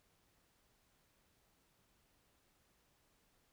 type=silence; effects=pink hiss -75 dBFS RMS until 3.52 s